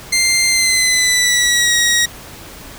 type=tone with pitch glide; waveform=15% pulse; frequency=2093 to 1897.2 Hz; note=C7 to A#6; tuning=0 to +30 cents; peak=-5 dBFS; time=0.12-2.06 s; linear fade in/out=10 ms; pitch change=-170 cents; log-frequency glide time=0.48-1.75 s; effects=pink hiss -35 dBFS RMS until 2.78 s